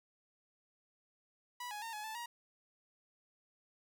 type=tone with pitch steps; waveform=sawtooth; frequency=980 / 836 / 912 / 846 / 877 / 949 Hz; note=B5 / G#5 / A#5 / G#5 / A5 / A#5; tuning=-14 / +11 / -38 / +32 / -6 / +31 cents; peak=-38 dBFS; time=1.6-2.26 s; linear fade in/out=5 ms; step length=110 ms; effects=none